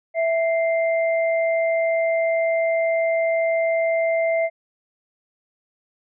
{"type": "tone pair together", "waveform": "sine", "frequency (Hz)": [659.3, 2093], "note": ["E5", "C7"], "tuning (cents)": [0, 0], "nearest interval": "octave + minor sixth", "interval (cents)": 2000, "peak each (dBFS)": [-18, -27], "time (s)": [0.14, 4.5], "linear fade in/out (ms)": 50, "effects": []}